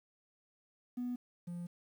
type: tone pair in turn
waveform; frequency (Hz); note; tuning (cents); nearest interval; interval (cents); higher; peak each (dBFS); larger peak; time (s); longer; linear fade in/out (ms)
triangle; 246.1 / 174.02; B3 / F3; -6 / -6; tritone; 600; first; -32 / -37; first; 0.97-1.16 / 1.47-1.67; second; 10
effects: tanh soft clip ceiling -32 dBFS + 11-bit